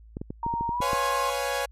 clicks, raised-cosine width 3 ms, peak -20 dBFS, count 9, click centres 0.169 / 0.215 / 0.305 / 0.464 / 0.539 / 0.61 / 0.692 / 0.804 / 0.932 s
sine tone with pitch glide, 932.3 to 1064.8 Hz, A#5 to C6, 0 to +30 cents, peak -26 dBFS, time 0.43-1.3 s, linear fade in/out 2 ms, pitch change +230 cents, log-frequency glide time 0.7-0.94 s
sawtooth chord, C# dominant seventh, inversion third, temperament equal, 493.9 / 554.4 / 698.5 / 830.6 Hz, B4 / C#5 / E#5 / G#5, 0 / 0 / 0 / 0 cents, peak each -29 / -26 / -32 / -28 dBFS, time 0.81-1.66 s, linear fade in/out 10 ms
effects added 55 Hz sine -47 dBFS peak until 1.71 s + resampled to 32000 Hz

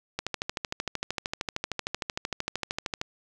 click train, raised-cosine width 0.2 ms, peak -12 dBFS, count 38, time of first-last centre 0.19-3.014 s, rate 13.1 Hz, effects none

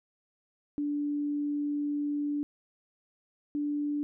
sine tone pair in turn, 291.5 / 292.6 Hz, D4 / D4, -13 / -6 cents, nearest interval unison, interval 7 cents, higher second, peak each -28 dBFS, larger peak neither, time 0.78-2.43 / 3.55-4.03 s, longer first, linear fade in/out 0 ms, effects none

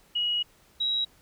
sine tone pair in turn, 2903 / 3856 Hz, F#7 / B7, -34 / -42 cents, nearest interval perfect fourth, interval 492 cents, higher second, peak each -24 dBFS, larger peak neither, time 0.15-0.43 / 0.8-1.05 s, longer first, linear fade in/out 10 ms, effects pink hiss -60 dBFS RMS until 1.21 s

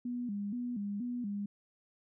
sine tone with vibrato, 222.5 Hz, A3, 20 cents sharp, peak -34 dBFS, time 0.05-1.46 s, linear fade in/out 5 ms, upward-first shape square, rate 2.1 Hz, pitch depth 160 cents each way, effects none

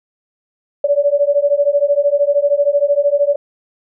sine beating tone pair, 567 / 580 Hz, C#5 / D5, +39 / -22 cents, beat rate 13 Hz, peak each -14 dBFS, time 0.84-3.36 s, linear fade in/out 5 ms, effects none

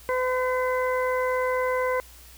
harmonic tone, 508 Hz, B4, 49 cents sharp, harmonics 1 / 2 / 3 / 4, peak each -24 / -28 / -34 / -33 dBFS, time 0.09-2 s, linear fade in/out 0 ms, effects added 60 Hz sine -49 dBFS peak until 2.37 s + white hiss -50 dBFS RMS until 2.37 s

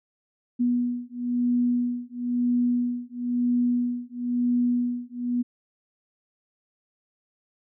sine beating tone pair, 243.2 / 244.2 Hz, B3 / B3, -26 / -19 cents, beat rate 1 Hz, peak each -25 dBFS, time 0.59-5.43 s, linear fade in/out 20 ms, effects none

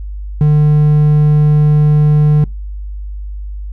triangle tone, 150 Hz, D3, 37 cents sharp, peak -4 dBFS, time 0.41-2.44 s, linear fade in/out 0 ms, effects noise-tail reverb RT60 0.2 s tail -24 dB re dry + added 50 Hz sine -21 dBFS peak until 3.72 s

